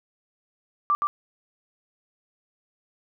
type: tone with echo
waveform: sine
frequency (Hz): 1174.7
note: D6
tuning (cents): 0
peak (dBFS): -18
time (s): 0.9-0.95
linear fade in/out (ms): 0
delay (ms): 120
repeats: 1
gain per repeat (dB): -3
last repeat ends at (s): 1.07
effects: none